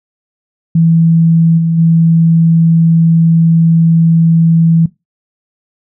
sine tone with level steps, 164.81 Hz, E3, in tune, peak -5 / -9 / -5 dBFS, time 0.75-4.86 s, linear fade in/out 5 ms, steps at 1.57 / 1.77 s, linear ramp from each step 20 ms, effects noise-tail reverb RT60 0.2 s tail -19 dB re dry

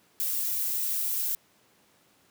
violet noise with flanger, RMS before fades -29 dBFS, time 0.2-1.35 s, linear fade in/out 0 ms, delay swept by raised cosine 2 to 2.57 ms, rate 3.3 Hz, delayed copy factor +0.65, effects pink hiss -63 dBFS RMS until 2.3 s + high-pass 150 Hz 12 dB/octave

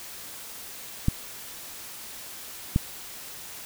clicks, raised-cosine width 5 ms, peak -8 dBFS, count 2, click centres 1.084 / 2.761 s, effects white hiss -41 dBFS RMS until 3.65 s

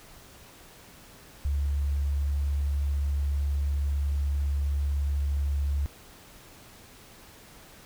sine tone, 71 Hz, C#2, 42 cents sharp, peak -24 dBFS, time 1.45-5.86 s, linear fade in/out 0 ms, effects pink hiss -51 dBFS RMS until 7.85 s

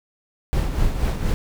brown noise with tremolo, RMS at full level -19 dBFS, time 0.53-1.34 s, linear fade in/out 0 ms, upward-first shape sine, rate 4.2 Hz, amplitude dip 50%, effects none

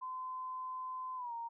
sine tone with pitch glide, 1026 to 930 Hz, C6 to A#5, -34 to -4 cents, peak -39 dBFS, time 0.01-1.49 s, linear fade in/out 20 ms, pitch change -170 cents, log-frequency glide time 1.16-1.33 s, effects none

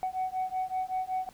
sine beating tone pair, 745 / 750.3 Hz, F#5 / F#5, +12 / +24 cents, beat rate 5.3 Hz, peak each -31 dBFS, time 0.03-1.29 s, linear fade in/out 0 ms, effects tanh soft clip ceiling -25 dBFS + pink hiss -58 dBFS RMS until 1.33 s

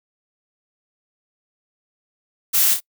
blue noise with echo, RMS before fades -17 dBFS, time 2.53-2.75 s, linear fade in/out 20 ms, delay 28 ms, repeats 2, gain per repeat -6 dB, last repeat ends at 2.806 s, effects noise-tail reverb RT60 0.1 s tail -25 dB re dry

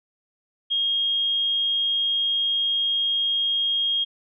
sine tone, 3250 Hz, G#7, 38 cents flat, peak -20 dBFS, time 0.7-4.05 s, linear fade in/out 20 ms, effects none

